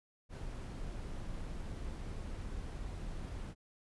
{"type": "noise", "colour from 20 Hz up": "brown", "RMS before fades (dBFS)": -42, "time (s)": [0.29, 3.55], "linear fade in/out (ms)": 50, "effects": ["resampled to 24000 Hz"]}